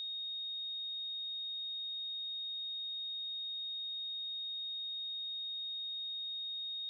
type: tone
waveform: sine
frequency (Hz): 3723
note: A#7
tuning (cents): -3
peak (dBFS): -38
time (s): 0-6.89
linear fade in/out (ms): 0
effects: none